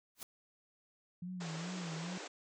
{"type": "noise with exponential growth", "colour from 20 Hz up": "white", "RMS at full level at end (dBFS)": -41, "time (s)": [0.15, 0.23], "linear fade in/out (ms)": 1, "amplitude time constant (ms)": 16}
{"type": "tone with vibrato", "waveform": "sine", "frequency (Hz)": 172.1, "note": "F3", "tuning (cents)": -25, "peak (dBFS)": -40, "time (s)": [1.22, 2.18], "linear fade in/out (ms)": 5, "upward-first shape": "sine", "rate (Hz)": 2.4, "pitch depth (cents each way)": 120}
{"type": "band-pass noise", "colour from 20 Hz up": "pink", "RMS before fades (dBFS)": -47, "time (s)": [1.4, 2.28], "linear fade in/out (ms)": 10, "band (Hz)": [280, 7800], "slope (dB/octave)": 96}
{"effects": []}